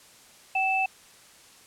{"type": "tone pair together", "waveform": "sine", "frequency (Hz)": [765.2, 2637], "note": ["G5", "E7"], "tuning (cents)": [-42, 0], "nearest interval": "octave + major sixth", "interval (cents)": 2142, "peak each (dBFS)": -25, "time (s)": [0.55, 0.86], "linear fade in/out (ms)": 5, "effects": ["white hiss -53 dBFS RMS until 1.66 s", "low-pass 10000 Hz 12 dB/octave"]}